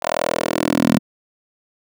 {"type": "tone with high-pass filter sweep", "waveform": "10% pulse", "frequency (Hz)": 41.1, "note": "E1", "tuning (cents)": -4, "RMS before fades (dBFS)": -19, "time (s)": [0.02, 0.99], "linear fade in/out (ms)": 10, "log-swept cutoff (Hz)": [730, 210], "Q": 2.6, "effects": []}